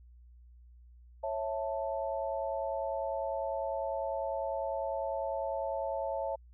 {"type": "chord", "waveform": "sine", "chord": "A major", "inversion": "first", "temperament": "just", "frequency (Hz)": [550, 660, 880], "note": ["C#5", "E5", "A5"], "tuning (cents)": [-14, 2, 0], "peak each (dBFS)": [-35, -36, -38], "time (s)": [1.23, 6.36], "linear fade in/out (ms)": 10, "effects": ["added 60 Hz sine -53 dBFS peak until 6.53 s"]}